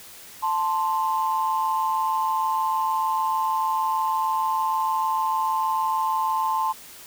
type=tone pair together; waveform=sine; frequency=880 / 1046.5 Hz; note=A5 / C6; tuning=0 / 0 cents; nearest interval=minor third; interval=300 cents; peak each=-23 dBFS; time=0.42-6.73 s; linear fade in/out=20 ms; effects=tanh soft clip ceiling -13 dBFS + white hiss -44 dBFS RMS until 7.06 s